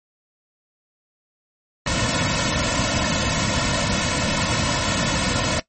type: noise with comb filter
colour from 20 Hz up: pink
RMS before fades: -21 dBFS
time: 1.86-5.6 s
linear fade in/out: 5 ms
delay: 2.5 ms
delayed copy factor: -1
effects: noise-tail reverb RT60 0.1 s tail -17 dB re dry + MP3 32 kbps